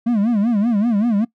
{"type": "tone with vibrato", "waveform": "triangle", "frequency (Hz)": 219.7, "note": "A3", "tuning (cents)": -2, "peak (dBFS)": -12, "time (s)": [0.06, 1.25], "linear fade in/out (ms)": 10, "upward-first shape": "sine", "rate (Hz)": 5.2, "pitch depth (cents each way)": 180, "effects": ["noise-tail reverb RT60 0.1 s tail -20 dB re dry"]}